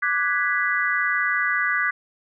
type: chord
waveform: sine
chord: G# half-diminished seventh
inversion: second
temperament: equal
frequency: 1174.7 / 1480 / 1661.2 / 1975.5 Hz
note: D6 / F#6 / G#6 / B6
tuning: 0 / 0 / 0 / 0 cents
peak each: -27 / -25 / -25 / -24 dBFS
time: 0.02-1.91 s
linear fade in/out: 10 ms
effects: none